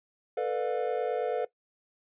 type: chord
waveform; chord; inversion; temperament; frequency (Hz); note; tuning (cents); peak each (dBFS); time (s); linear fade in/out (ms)
triangle; B half-diminished seventh; third; just; 444.5 / 493.9 / 592.7 / 711.2; A4 / B4 / D5 / F5; +18 / 0 / +16 / +31; -29 / -29 / -34 / -33; 0.37-1.45; 5
effects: noise-tail reverb RT60 0.1 s tail -18 dB re dry + resampled to 8000 Hz